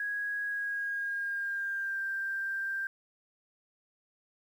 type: tone with pitch glide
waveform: sine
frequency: 1656 to 1581.2 Hz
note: G#6 to G6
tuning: -5 to +15 cents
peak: -31 dBFS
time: 0-2.87 s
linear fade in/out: 2 ms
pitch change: -80 cents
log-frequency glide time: 0.45-2.02 s
effects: 10-bit